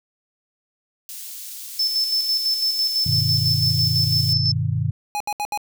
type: high-pass noise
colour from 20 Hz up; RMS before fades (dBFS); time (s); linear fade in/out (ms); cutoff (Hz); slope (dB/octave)
white; -35; 1.09-4.33; 0; 4200; 12
type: tone with tremolo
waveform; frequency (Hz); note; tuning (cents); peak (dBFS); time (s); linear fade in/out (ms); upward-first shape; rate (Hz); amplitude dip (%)
sine; 5274; E8; 0; -17; 1.79-4.52; 5; square; 6; 45
type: chord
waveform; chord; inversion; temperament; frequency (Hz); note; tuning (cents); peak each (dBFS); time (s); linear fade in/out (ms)
sine; G augmented; none; just; 98 / 122.5 / 153.12; G2 / B2 / D#3; 0 / -14 / -27; -24 / -23 / -24; 3.06-4.91; 5
type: tone bursts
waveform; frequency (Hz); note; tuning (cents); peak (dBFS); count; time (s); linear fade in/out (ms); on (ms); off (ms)
square; 830.6; G#5; 0; -23; 4; 5.15-5.575; 0; 53; 71
effects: none